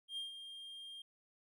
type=tone with ADSR envelope; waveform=triangle; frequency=3207 Hz; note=G7; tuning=39 cents sharp; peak=-37 dBFS; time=0.08-1.02 s; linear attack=92 ms; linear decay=140 ms; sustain=-9 dB; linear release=4 ms; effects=none